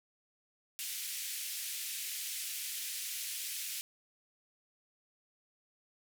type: band-pass noise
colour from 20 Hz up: white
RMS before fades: -40 dBFS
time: 0.79-3.81 s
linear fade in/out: 0 ms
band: 2100 to 15000 Hz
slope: 24 dB/octave
effects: none